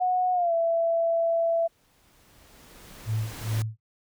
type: tone with pitch glide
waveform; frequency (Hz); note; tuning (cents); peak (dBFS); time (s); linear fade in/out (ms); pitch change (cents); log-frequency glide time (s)
sine; 732 to 667.4; F#5 to E5; -19 to +21; -21; 0-1.68; 20; -160; 0.33-0.53
type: noise with exponential growth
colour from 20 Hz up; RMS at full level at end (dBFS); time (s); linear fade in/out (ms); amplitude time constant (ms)
pink; -36; 1.13-3.62; 0; 540
type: tone with tremolo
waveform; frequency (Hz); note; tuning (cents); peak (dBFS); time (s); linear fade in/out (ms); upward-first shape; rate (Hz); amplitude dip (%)
sine; 110; A2; 0; -23; 3.05-3.8; 50; sine; 2.4; 100
effects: none